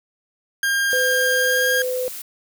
40% pulse tone with pitch glide, 1607 to 1620 Hz, G6 to G#6, +43 to -43 cents, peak -17 dBFS, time 0.63-1.82 s, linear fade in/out 2 ms, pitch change +14 cents, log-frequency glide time 1.39-1.63 s
blue noise, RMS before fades -33 dBFS, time 0.9-2.22 s, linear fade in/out 5 ms
sine tone, 506 Hz, B4, 42 cents sharp, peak -21 dBFS, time 0.93-2.08 s, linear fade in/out 0 ms
effects none

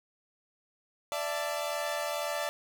sawtooth chord, D suspended second, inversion none, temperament equal with one note detuned, 587.3 / 669.2 / 880 Hz, D5 / E5 / A5, 0 / +26 / 0 cents, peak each -30 / -32 / -35 dBFS, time 1.12-2.49 s, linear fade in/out 0 ms, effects none

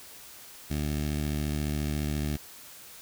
15% pulse tone with notch filter, 74.4 Hz, D2, 23 cents sharp, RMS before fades -30 dBFS, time 0.7-2.37 s, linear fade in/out 10 ms, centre 1000 Hz, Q 0.72, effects white hiss -48 dBFS RMS until 3.01 s

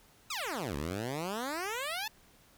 10% pulse exponential two-way sweep, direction down then up, 1351 to 67.7 to 899 Hz, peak -26 dBFS, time 0.3-2.08 s, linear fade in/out 5 ms, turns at 0.76 s, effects pink hiss -62 dBFS RMS until 2.57 s

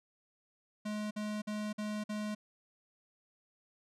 square tone bursts, 211.2 Hz, G#3, 29 cents sharp, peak -36 dBFS, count 5, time 0.85-2.35 s, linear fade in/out 10 ms, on 260 ms, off 50 ms, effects low-pass 9000 Hz 12 dB/octave

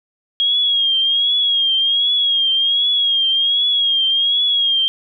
sine tone with vibrato, 3271 Hz, G#7, 27 cents flat, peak -13 dBFS, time 0.4-4.88 s, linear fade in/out 0 ms, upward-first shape triangle, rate 1.3 Hz, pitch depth 72 cents each way, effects none

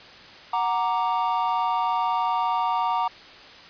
triangle chord, Gb augmented, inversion none, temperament equal, 740 / 932.3 / 1174.7 Hz, Gb5 / Bb5 / D6, 0 / 0 / 0 cents, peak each -25 / -22 / -26 dBFS, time 0.53-3.08 s, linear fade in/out 5 ms, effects white hiss -45 dBFS RMS until 3.69 s + resampled to 11025 Hz

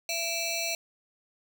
15% pulse ring-modulated tone, 1661.2 Hz, G#6, in tune, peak -19 dBFS, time 0.09-0.75 s, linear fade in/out 2 ms, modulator 992 Hz, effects none

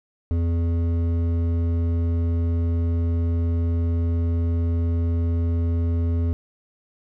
sine tone with hard clipping, 84.3 Hz, E2, 39 cents sharp, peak -21 dBFS, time 0.31-6.33 s, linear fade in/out 0 ms, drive 10 dB, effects none

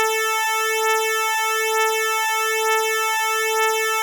10% pulse beating tone pair, 440 / 441.1 Hz, A4 / A4, 0 / +4 cents, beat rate 1.1 Hz, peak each -13 dBFS, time 0-4.02 s, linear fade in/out 0 ms, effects none

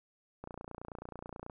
click train, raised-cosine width 1 ms, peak -29 dBFS, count 32, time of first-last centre 0.44-1.498 s, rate 29.3 Hz, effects none

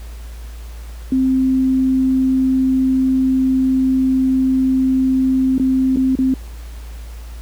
sine tone with dropouts, 261.6 Hz, C4, in tune, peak -12 dBFS, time 1.12-6.34 s, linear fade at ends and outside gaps 2 ms, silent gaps 5.581-5.597 / 5.961-5.97 / 6.154-6.188 s, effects added 57 Hz sine -29 dBFS peak until 7.41 s + pink hiss -44 dBFS RMS until 7.41 s

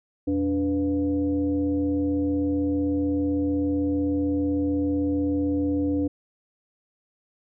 sine tone with frequency modulation, 289.6 Hz, D4, 24 cents flat, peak -21 dBFS, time 0.27-6.08 s, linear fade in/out 10 ms, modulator 205 Hz, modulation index 0.67, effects none

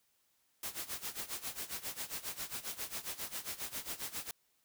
white noise with tremolo, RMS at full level -39 dBFS, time 0.63-4.31 s, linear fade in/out 2 ms, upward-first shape sine, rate 7.4 Hz, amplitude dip 85%, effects white hiss -75 dBFS RMS until 4.64 s

